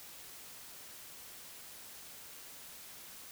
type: silence
effects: white hiss -51 dBFS RMS until 3.31 s